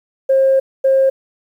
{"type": "tone bursts at uneven times", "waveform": "sine", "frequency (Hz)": 535, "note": "C5", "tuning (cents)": 38, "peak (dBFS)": -8, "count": 2, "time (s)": [[0.29, 0.6], [0.84, 1.1]], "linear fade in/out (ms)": 10, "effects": ["tanh soft clip ceiling -5 dBFS", "8-bit"]}